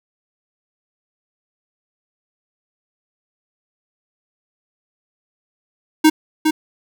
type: tone with echo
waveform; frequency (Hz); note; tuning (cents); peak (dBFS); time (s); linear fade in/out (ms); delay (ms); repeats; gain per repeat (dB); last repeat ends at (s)
square; 311.6; D#4; +3; -8; 6.04-6.1; 10; 410; 1; -5; 6.51
effects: none